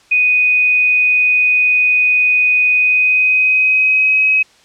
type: tone with pitch glide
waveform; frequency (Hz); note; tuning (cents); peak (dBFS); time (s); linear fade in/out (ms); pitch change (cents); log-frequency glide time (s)
sine; 2489 to 2543; D#7 to D#7; 0 to +37; -9; 0.11-4.43; 10; +37; 2.71-4.28
effects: white hiss -49 dBFS RMS until 4.64 s + low-pass 6000 Hz 12 dB/octave